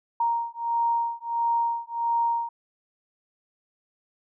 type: beating tone pair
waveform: sine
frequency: 932.3 / 933.8 Hz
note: A#5 / A#5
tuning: 0 / +3 cents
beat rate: 1.5 Hz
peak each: -26 dBFS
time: 0.2-2.49 s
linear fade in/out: 5 ms
effects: none